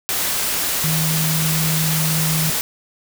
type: tone in noise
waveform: sine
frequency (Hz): 158.4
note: D#3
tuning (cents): +31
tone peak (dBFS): -19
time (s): 0.84-2.5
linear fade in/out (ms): 0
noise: white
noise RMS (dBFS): -21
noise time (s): 0.09-2.61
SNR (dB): -1
effects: none